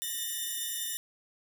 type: tone cluster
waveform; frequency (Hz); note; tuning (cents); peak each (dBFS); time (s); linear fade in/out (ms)
5% pulse; 1799 / 1906 / 2964 / 3593; A6 / A#6 / F#7 / A7; +38 / +38 / +2 / +36; -31 / -34 / -32 / -27; 0.02-0.97; 0
effects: none